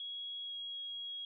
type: tone with pitch glide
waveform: sine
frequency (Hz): 3322 to 3301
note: G#7 to G#7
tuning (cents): 0 to -11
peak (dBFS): -40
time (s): 0-1.25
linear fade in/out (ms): 2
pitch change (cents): -11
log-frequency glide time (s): 0.43-0.52
effects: none